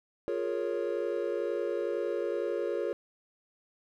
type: chord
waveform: triangle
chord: Bb minor seventh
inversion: second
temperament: equal with one note detuned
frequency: 353.1 / 415.3 / 466.2 / 554.4 Hz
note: F4 / Ab4 / Bb4 / Db5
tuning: +19 / 0 / 0 / 0 cents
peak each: -33 dBFS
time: 0.28-2.93 s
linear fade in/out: 0 ms
effects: none